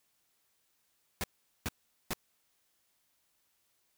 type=noise bursts; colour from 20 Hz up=pink; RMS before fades=-34 dBFS; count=3; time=1.21-2.134 s; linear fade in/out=0 ms; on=28 ms; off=420 ms; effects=white hiss -75 dBFS RMS until 3.97 s